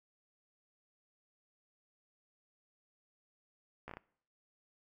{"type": "slowing click train", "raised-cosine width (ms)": 0.5, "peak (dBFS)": -30, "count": 5, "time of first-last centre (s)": [3.88, 3.97], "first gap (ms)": 14, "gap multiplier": 1.33, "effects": ["noise-tail reverb RT60 0.6 s tail -22 dB re dry"]}